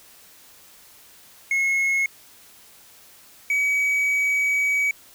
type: tone pair in turn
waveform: triangle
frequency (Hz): 2173 / 2271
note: C#7 / C#7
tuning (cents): -35 / +41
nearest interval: minor second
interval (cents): 76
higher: second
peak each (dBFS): -17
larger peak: neither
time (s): 1.51-2.06 / 3.5-4.91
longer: second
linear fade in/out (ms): 2
effects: white hiss -50 dBFS RMS until 5.14 s